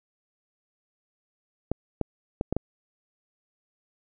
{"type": "clicks", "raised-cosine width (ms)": 2, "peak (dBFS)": -12, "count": 5, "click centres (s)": [1.716, 2.013, 2.411, 2.526, 2.566], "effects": []}